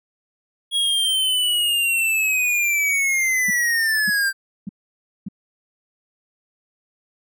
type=linear sweep; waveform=square; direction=down; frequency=3322 to 1568 Hz; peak=-18 dBFS; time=0.71-4.33 s; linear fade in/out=50 ms
type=tone bursts; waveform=sine; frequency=196 Hz; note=G3; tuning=in tune; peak=-25 dBFS; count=4; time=3.48-5.286 s; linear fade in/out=5 ms; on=24 ms; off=570 ms
effects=none